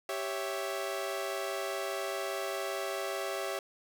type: chord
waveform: sawtooth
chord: C# diminished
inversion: second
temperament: equal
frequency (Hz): 392 / 554.4 / 659.3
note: G4 / C#5 / E5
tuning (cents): 0 / 0 / 0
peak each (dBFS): -34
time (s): 0.09-3.59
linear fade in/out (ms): 2
effects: none